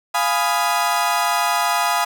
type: chord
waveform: 35% pulse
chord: F half-diminished seventh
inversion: none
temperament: equal with one note detuned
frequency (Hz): 698.5 / 830.6 / 991.8 / 1244.5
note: F5 / Ab5 / Cb6 / Eb6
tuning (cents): 0 / 0 / +7 / 0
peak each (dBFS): -21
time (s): 0.14-2.05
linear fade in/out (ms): 10
effects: none